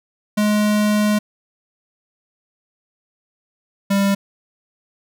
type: tone pair in turn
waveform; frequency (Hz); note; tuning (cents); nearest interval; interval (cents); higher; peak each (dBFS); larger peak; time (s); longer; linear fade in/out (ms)
square; 210 / 198.21; G#3 / G3; +19 / +19; minor second; 100; first; -15; neither; 0.37-1.19 / 3.9-4.15; first; 10
effects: none